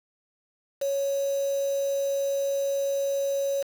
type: tone with quantisation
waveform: sine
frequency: 554.4 Hz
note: C#5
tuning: in tune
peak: -24 dBFS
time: 0.81-3.63 s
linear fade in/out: 10 ms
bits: 6
effects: none